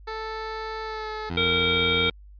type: tone with pitch glide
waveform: 15% pulse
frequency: 440 to 431.2 Hz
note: A4 to A4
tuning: 0 to -35 cents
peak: -24 dBFS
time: 0.07-1.3 s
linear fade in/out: 10 ms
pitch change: -35 cents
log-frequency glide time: 0.83-1.09 s
type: tone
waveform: 15% pulse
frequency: 85.6 Hz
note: F2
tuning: 34 cents flat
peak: -22 dBFS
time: 1.29-2.11 s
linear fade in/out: 20 ms
type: harmonic tone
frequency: 461.1 Hz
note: A#4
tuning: 19 cents flat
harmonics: 1 / 3 / 5 / 7 / 8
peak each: -27 / -29 / -25 / -27 / -27 dBFS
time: 1.37-2.1 s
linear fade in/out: 5 ms
effects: added 50 Hz sine -44 dBFS peak until 2.39 s + resampled to 11025 Hz